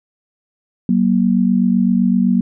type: tone pair together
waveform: sine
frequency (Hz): 188.77 / 236.6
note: F#3 / A#3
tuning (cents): +35 / +26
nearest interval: major third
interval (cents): 391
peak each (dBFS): -14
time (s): 0.89-2.41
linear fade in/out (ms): 2
effects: none